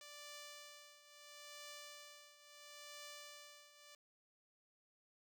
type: tone with tremolo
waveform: 5% pulse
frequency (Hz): 587.3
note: D5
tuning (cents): 0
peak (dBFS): -39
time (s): 0.01-3.95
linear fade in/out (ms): 2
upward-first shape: triangle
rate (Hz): 0.74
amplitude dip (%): 80
effects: none